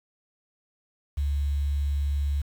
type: tone with quantisation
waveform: sine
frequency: 71.3 Hz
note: C#2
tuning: 49 cents sharp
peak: -23 dBFS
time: 1.17-2.42 s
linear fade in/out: 10 ms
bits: 8
effects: none